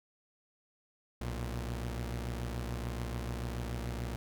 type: tone pair together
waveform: sawtooth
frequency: 61.73 / 116.54 Hz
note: B1 / A#2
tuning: 0 / 0 cents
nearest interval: major seventh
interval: 1100 cents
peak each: -33 / -36 dBFS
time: 1.21-4.16 s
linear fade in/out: 0 ms
effects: none